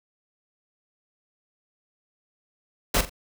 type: noise with echo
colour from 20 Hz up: pink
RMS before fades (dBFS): -21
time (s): 2.94-3.01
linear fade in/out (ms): 5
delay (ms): 43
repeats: 2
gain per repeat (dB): -11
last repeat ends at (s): 3.096
effects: none